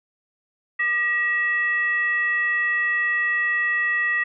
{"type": "tone with frequency modulation", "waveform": "sine", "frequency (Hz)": 1915, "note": "A#6", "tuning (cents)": 46, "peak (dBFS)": -19, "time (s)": [0.79, 4.24], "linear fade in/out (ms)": 10, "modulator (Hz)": 712, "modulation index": 0.43, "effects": []}